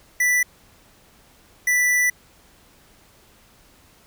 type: tone bursts at uneven times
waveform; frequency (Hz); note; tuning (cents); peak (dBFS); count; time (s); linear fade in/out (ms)
square; 1975.5; B6; 0; -17; 2; 0.2-0.43 / 1.67-2.1; 5
effects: pink hiss -54 dBFS RMS until 4.06 s